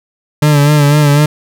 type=tone with vibrato; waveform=40% pulse; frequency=146.83 Hz; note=D3; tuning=in tune; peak=-5 dBFS; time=0.42-1.26 s; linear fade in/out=5 ms; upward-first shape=sine; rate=4 Hz; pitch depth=47 cents each way; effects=none